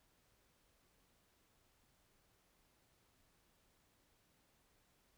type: silence
effects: pink hiss -75 dBFS RMS until 5.17 s